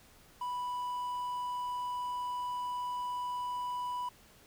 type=tone with quantisation; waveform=triangle; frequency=987 Hz; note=B5; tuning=1 cent flat; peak=-32 dBFS; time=0.41-4.09 s; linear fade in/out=5 ms; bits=10; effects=pink hiss -60 dBFS RMS until 4.46 s